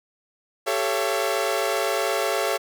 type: chord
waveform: sawtooth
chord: A dominant seventh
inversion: third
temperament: equal with one note detuned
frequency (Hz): 392 / 440 / 554.4 / 675.8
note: G4 / A4 / C#5 / E5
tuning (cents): 0 / 0 / 0 / +43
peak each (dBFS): -25 / -24 / -23 / -23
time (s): 0.66-2.58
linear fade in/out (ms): 20
effects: none